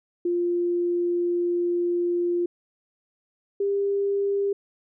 sine tone pair in turn, 349.2 / 399.5 Hz, F4 / G4, 0 / +33 cents, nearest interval major second, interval 233 cents, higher second, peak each -21 / -21 dBFS, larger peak neither, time 0.25-2.46 / 3.6-4.53 s, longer first, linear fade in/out 5 ms, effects none

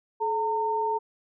sine tone pair together, 430.3 / 911.8 Hz, A4 / A#5, -39 / -39 cents, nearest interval octave + minor second, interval 1300 cents, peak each -29 / -25 dBFS, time 0.2-0.99 s, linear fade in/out 20 ms, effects none

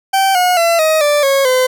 40% pulse tone with pitch steps, 775 / 723.1 / 674.7 / 629.5 / 587.3 / 548 / 511.3 Hz, G5 / F#5 / E5 / D#5 / D5 / C#5 / C5, -20 / -40 / +40 / +20 / 0 / -20 / -40 cents, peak -9 dBFS, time 0.13-1.67 s, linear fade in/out 10 ms, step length 220 ms, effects none

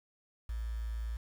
sine tone with quantisation, 56.4 Hz, A1, 44 cents sharp, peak -34 dBFS, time 0.49-1.17 s, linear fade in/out 5 ms, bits 9, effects none

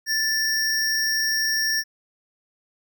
square tone pair together, 1760 / 5588 Hz, A6 / F8, 0 / 0 cents, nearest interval octave + minor sixth, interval 2000 cents, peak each -24 dBFS, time 0.06-1.84 s, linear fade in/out 50 ms, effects none

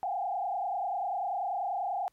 sine tone with frequency modulation, 759 Hz, F#5, 44 cents sharp, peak -29 dBFS, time 0.03-2.08 s, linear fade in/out 0 ms, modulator 30.2 Hz, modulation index 2.1, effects pink hiss -73 dBFS RMS until 2.12 s + MP3 64 kbps

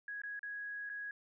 sine tone with dropouts, 1661.2 Hz, G#6, in tune, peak -40 dBFS, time 0.08-1.11 s, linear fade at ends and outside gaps 2 ms, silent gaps 0.218-0.235 / 0.393-0.43 / 0.893-0.898 s, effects none

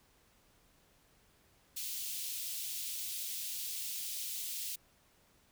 white high-pass noise, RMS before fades -40 dBFS, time 1.76-4.76 s, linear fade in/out 10 ms, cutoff 2800 Hz, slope 24 dB/octave, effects pink hiss -68 dBFS RMS until 5.51 s

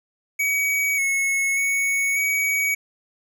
square tone with pitch steps, 2264 / 2190 / 2221 / 2261 Hz, C#7 / C#7 / C#7 / C#7, +36 / -22 / +3 / +34 cents, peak -20 dBFS, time 0.39-2.75 s, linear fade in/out 10 ms, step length 590 ms, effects none

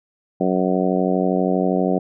harmonic tone, 92.5 Hz, F#2, in tune, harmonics 2 / 3 / 4 / 5 / 6 / 7 / 8, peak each -21 / -23 / -24 / -25 / -26 / -26 / -27 dBFS, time 0.4-1.99 s, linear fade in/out 10 ms, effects none

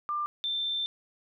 sine tone pair in turn, 1192 / 3562 Hz, D6 / A7, +25 / +21 cents, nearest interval octave + perfect fifth, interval 1896 cents, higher second, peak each -28 dBFS, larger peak neither, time 0.09-0.26 / 0.44-0.86 s, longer second, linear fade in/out 0 ms, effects none

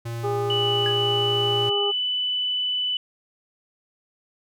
square tone, 116.54 Hz, A#2, in tune, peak -29 dBFS, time 0.05-1.7 s, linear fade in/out 10 ms
harmonic tone, 406.7 Hz, G#4, 36 cents flat, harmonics 1 / 2 / 3, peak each -24 / -30 / -34 dBFS, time 0.23-1.92 s, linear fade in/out 20 ms
sine tone with pitch glide, 2960 to 2989 Hz, F#7 to F#7, 0 to +17 cents, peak -22 dBFS, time 0.5-2.97 s, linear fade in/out 2 ms, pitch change +17 cents, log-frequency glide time 0.7-2.07 s
triangle tone with exponential decay, 1670 Hz, G#6, 9 cents sharp, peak -24 dBFS, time 0.86-1.03 s, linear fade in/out 0 ms, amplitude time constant 36 ms
effects none

